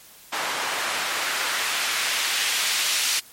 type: noise with band-pass filter sweep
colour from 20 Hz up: white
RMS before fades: -25 dBFS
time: 0.32-3.2 s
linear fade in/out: 10 ms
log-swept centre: 1000 to 3500 Hz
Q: 0.8
effects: white hiss -48 dBFS RMS until 3.32 s + MP3 64 kbps